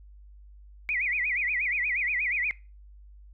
sine tone with vibrato, 2200 Hz, C#7, 14 cents flat, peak -25 dBFS, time 0.89-2.51 s, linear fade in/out 0 ms, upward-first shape sine, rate 8.4 Hz, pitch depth 230 cents each way, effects noise-tail reverb RT60 0.3 s tail -21 dB re dry + added 50 Hz sine -47 dBFS peak until 3.33 s

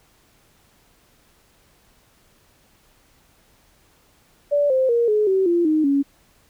sine tone with pitch steps, 579 / 521.8 / 470.3 / 423.9 / 382 / 344.3 / 310.3 / 279.6 Hz, D5 / C5 / A#4 / G#4 / G4 / F4 / D#4 / C#4, -25 / -5 / +15 / +35 / -45 / -25 / -5 / +15 cents, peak -15 dBFS, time 4.51-6.03 s, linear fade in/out 20 ms, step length 190 ms, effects pink hiss -58 dBFS RMS until 6.49 s

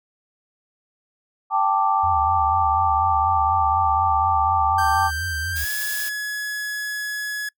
sine chord, G suspended second, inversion none, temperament equal, 784 / 880 / 1174.7 Hz, G5 / A5 / D6, 0 / 0 / 0 cents, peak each -21 dBFS, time 1.5-5.11 s, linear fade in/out 50 ms
sine tone with vibrato, 80.6 Hz, E2, 38 cents flat, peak -28 dBFS, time 2.03-5.65 s, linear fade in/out 10 ms, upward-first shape sine, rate 4.1 Hz, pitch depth 170 cents each way
45% pulse tone with pitch glide, 1568 to 1690.3 Hz, G6 to G#6, 0 to +30 cents, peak -25 dBFS, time 4.78-7.49 s, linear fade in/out 5 ms, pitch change +130 cents, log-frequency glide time 5.51-5.68 s
blue noise, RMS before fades -29 dBFS, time 5.55-6.1 s, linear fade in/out 20 ms
effects noise-tail reverb RT60 0.1 s tail -26 dB re dry

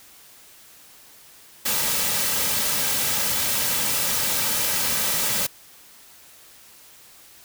white noise with comb filter, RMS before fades -23 dBFS, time 1.65-5.47 s, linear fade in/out 10 ms, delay 2.8 ms, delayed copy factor -0.5, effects white hiss -49 dBFS RMS until 7.44 s

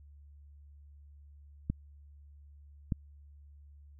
clicks, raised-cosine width 5 ms, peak -18 dBFS, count 2, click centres 1.7 / 2.922 s, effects added 72 Hz sine -52 dBFS peak until 3.99 s

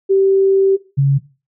sine tone pair in turn, 388 / 138.61 Hz, G4 / C#3, -18 / 0 cents, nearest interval octave + tritone, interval 1782 cents, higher first, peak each -9 dBFS, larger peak neither, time 0.09-0.77 / 0.97-1.19 s, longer first, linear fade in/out 20 ms, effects noise-tail reverb RT60 0.3 s tail -17 dB re dry

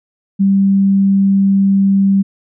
sine tone, 195.9 Hz, G3, 1 cent flat, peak -8 dBFS, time 0.39-2.23 s, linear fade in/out 20 ms, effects none

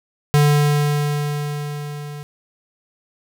square tone with level ramp, 146.83 Hz, D3, in tune, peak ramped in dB -11 to -31 dBFS, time 0.34-2.23 s, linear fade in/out 0 ms, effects none

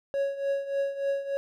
triangle tone with tremolo, 554.4 Hz, C#5, in tune, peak -21 dBFS, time 0.14-1.37 s, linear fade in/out 0 ms, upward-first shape triangle, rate 3.4 Hz, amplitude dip 80%, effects none

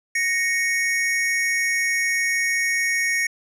square tone pair together, 1864.7 / 2218 Hz, A#6 / C#7, 0 / 0 cents, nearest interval minor third, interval 300 cents, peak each -23 dBFS, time 0.15-3.27 s, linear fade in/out 5 ms, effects low-pass 11000 Hz 12 dB/octave

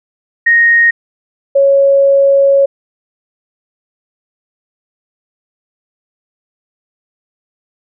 sine tone pair in turn, 1864.7 / 553.1 Hz, A#6 / C#5, 0 / -4 cents, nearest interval octave + major sixth, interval 2104 cents, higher first, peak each -5 dBFS, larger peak neither, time 0.46-0.91 / 1.55-2.66 s, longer second, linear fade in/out 10 ms, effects none

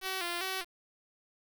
5% pulse tone with vibrato, 362.4 Hz, F#4, 36 cents flat, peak -22 dBFS, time 0.01-0.65 s, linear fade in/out 50 ms, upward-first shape square, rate 2.5 Hz, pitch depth 77 cents each way, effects 8-bit

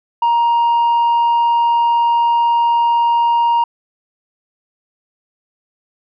sine tone, 939 Hz, A#5, 12 cents sharp, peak -8 dBFS, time 0.22-3.64 s, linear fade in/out 5 ms, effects tanh soft clip ceiling -10 dBFS

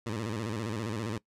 15% pulse tone with vibrato, 109.9 Hz, A2, 2 cents flat, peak -26 dBFS, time 0.06-1.18 s, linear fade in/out 5 ms, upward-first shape square, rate 15 Hz, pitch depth 110 cents each way, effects noise-tail reverb RT60 0.1 s tail -21 dB re dry + low-pass 9000 Hz 12 dB/octave

